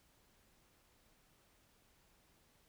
silence, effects pink hiss -71 dBFS RMS until 2.68 s

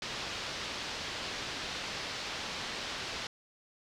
white low-pass noise, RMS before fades -39 dBFS, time 0.02-3.27 s, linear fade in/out 2 ms, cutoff 5000 Hz, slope 24 dB/octave, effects none

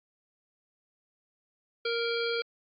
harmonic tone, 466.2 Hz, A#4, in tune, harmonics 1 / 3 / 5 / 7 / 9 / 10, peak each -30 / -35 / -37 / -38 / -40 / -40 dBFS, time 1.85-2.42 s, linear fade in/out 5 ms, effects AAC 32 kbps

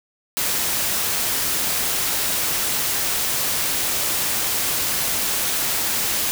white noise, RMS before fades -22 dBFS, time 0.37-6.31 s, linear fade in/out 0 ms, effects none

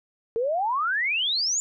sine exponential sweep, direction up, 440 to 7140 Hz, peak -22 dBFS, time 0.36-1.6 s, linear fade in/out 0 ms, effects none

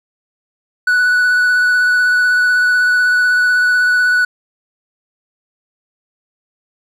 triangle tone with vibrato, 1480 Hz, F#6, in tune, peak -8 dBFS, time 0.87-4.25 s, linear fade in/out 5 ms, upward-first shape sine, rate 16 Hz, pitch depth 14 cents each way, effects none

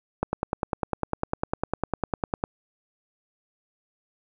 click train, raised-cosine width 1 ms, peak -10 dBFS, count 23, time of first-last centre 0.23-2.439 s, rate 9.96 Hz, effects none

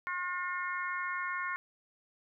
harmonic tone with a mistuned harmonic, 358.2 Hz, F4, 44 cents sharp, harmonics 3 / 4 / 5 / 6, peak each -37 / -38 / -39 / -41 dBFS, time 0.07-1.56 s, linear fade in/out 0 ms, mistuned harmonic 5, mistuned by +16 cents, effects none

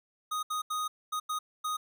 square tone bursts at uneven times, 1244.5 Hz, D#6, in tune, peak -31 dBFS, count 6, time 0.31-0.43 / 0.5-0.62 / 0.7-0.88 / 1.12-1.2 / 1.29-1.39 / 1.64-1.77 s, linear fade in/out 10 ms, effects none

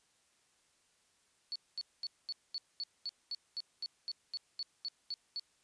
sine tone bursts, 4435 Hz, C#8, in tune, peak -36 dBFS, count 16, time 1.52-5.396 s, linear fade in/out 0 ms, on 36 ms, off 220 ms, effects white hiss -72 dBFS RMS until 5.63 s + resampled to 22050 Hz

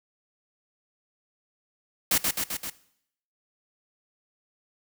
white noise with echo, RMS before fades -22 dBFS, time 2.11-2.18 s, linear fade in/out 5 ms, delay 130 ms, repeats 4, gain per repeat -3 dB, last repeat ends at 2.7 s, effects noise-tail reverb RT60 0.7 s tail -18 dB re dry

